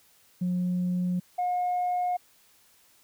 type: tone pair in turn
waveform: sine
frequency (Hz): 179.7 / 718.8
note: F3 / F5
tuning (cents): +50 / +50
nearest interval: 2 octaves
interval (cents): 2400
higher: second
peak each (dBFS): -23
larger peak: neither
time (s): 0.41-1.2 / 1.38-2.17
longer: neither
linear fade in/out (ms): 10
effects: tanh soft clip ceiling -22 dBFS + white hiss -61 dBFS RMS until 3.03 s